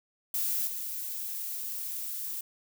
violet noise with level steps, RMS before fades -30 / -36 dBFS, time 0.34-2.41 s, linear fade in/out 5 ms, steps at 0.67 s, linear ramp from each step 2 ms, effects none

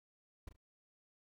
brown noise with echo, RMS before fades -44 dBFS, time 0.47-0.49 s, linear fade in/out 5 ms, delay 37 ms, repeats 2, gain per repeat -11 dB, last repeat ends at 0.564 s, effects none

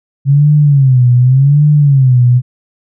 sine tone with vibrato, 135.5 Hz, C#3, 39 cents flat, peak -4 dBFS, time 0.25-2.42 s, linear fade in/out 50 ms, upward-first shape sine, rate 0.87 Hz, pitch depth 170 cents each way, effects none

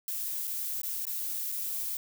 violet noise with dropouts, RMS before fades -34 dBFS, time 0.08-1.97 s, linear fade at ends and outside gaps 1 ms, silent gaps 0.472-0.476 / 0.817-0.833 / 1.053-1.068 / 1.518-1.522 s, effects none

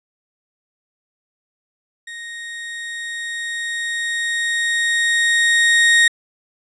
35% pulse tone with level ramp, 1864.7 Hz, A#6, in tune, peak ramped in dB -29 to -8 dBFS, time 2.07-6.08 s, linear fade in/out 5 ms, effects resampled to 22050 Hz

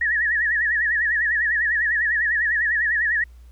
sine tone with vibrato, 1796 Hz, A6, 35 cents sharp, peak -18 dBFS, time 0.01-3.24 s, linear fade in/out 5 ms, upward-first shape sine, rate 10 Hz, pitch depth 130 cents each way, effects added 60 Hz sine -42 dBFS peak until 3.51 s + pink hiss -62 dBFS RMS until 3.51 s

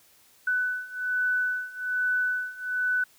sine beating tone pair, 1495 / 1496.2 Hz, F#6 / F#6, +17 / +19 cents, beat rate 1.2 Hz, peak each -29 / -27 dBFS, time 0.47-3.04 s, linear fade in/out 5 ms, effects white hiss -59 dBFS RMS until 3.18 s

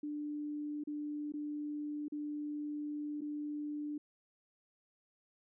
sine tone with dropouts, 296.3 Hz, D4, 15 cents sharp, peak -37 dBFS, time 0.03-3.98 s, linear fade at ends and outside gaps 5 ms, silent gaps 0.838-0.872 / 1.322-1.337 / 2.083-2.121 / 3.209-3.216 s, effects none

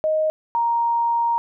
sine tone pair in turn, 624 / 934.9 Hz, D#5 / A#5, +5 / +5 cents, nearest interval perfect fifth, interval 700 cents, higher second, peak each -17 dBFS, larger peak neither, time 0.04-0.3 / 0.55-1.38 s, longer second, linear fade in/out 0 ms, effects none

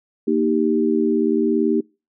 sine chord, Eb major, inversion second, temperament equal, 233.1 / 311.1 / 392 Hz, Bb3 / Eb4 / G4, 0 / 0 / 0 cents, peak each -20 dBFS, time 0.27-1.81 s, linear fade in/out 10 ms, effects noise-tail reverb RT60 0.3 s tail -25 dB re dry

